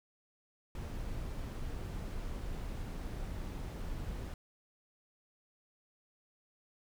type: noise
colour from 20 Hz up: brown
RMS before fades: -40 dBFS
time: 0.75-4.34 s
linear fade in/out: 2 ms
effects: none